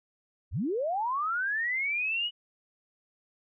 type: linear sweep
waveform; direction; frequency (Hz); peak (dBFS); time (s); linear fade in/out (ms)
sine; up; 49 to 2960; -27; 0.51-2.31; 50
effects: none